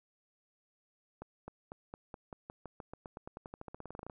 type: accelerating click train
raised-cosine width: 1 ms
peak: -30 dBFS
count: 27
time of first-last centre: 1.22-4.098 s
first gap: 260 ms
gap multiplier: 0.92
effects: none